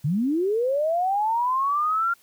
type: linear sweep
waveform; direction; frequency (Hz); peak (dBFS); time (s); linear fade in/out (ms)
sine; up; 130.81 to 1401; -20; 0.04-2.14; 10
effects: white hiss -58 dBFS RMS until 2.22 s